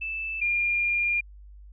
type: tone pair in turn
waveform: sine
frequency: 2637 / 2407 Hz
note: E7 / D7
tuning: 0 / +42 cents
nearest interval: major second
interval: 158 cents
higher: first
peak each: -29 / -22 dBFS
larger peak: second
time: 0.01-0.41 / 0.41-1.21 s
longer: second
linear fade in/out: 10 ms
effects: added 50 Hz sine -44 dBFS peak until 1.72 s